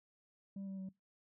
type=tone with pitch steps; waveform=sine; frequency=196 / 192.86 / 189.76 Hz; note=G3 / G3 / F#3; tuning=0 / -28 / +44 cents; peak=-39 dBFS; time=0.56-0.89 s; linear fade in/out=5 ms; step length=110 ms; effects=noise-tail reverb RT60 0.2 s tail -23 dB re dry + tanh soft clip ceiling -41 dBFS